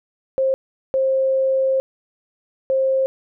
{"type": "tone bursts at uneven times", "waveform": "sine", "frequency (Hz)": 531, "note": "C5", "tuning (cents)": 25, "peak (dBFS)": -15, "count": 3, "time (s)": [[0.38, 0.54], [0.94, 1.8], [2.7, 3.06]], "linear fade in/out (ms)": 0, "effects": []}